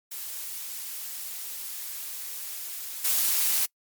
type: noise with level steps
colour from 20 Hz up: blue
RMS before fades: -36 / -24 dBFS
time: 0.11-3.66 s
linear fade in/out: 10 ms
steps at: 3.04 s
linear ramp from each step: 10 ms
effects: noise-tail reverb RT60 0.1 s tail -25 dB re dry + MP3 96 kbps